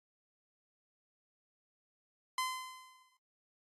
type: tone with exponential decay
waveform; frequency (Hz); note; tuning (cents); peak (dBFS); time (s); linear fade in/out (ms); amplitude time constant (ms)
sawtooth; 1029; C6; -29; -27; 2.38-3.17; 2; 170
effects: AAC 32 kbps